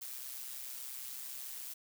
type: noise with amplitude modulation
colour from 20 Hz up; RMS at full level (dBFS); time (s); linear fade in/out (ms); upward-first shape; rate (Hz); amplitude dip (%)
blue; -42; 0.01-1.74; 10; sine; 129; 55
effects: none